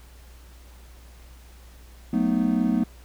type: chord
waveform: triangle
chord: B dominant seventh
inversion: second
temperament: just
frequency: 185.21 / 222.2 / 246.9 / 308.7 Hz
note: F#3 / A3 / B3 / D#4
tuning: +2 / +17 / 0 / -14 cents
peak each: -25 / -22 / -22 / -26 dBFS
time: 2.13-2.84 s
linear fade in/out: 5 ms
effects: added 60 Hz sine -45 dBFS peak until 3.04 s + pink hiss -54 dBFS RMS until 3.04 s